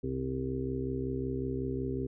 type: harmonic tone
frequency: 65.41 Hz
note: C2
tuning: in tune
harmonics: 1 / 2 / 4 / 5 / 6 / 7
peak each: -40 / -37 / -36 / -46 / -36 / -43 dBFS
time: 0.03-2.07 s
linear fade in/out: 10 ms
effects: none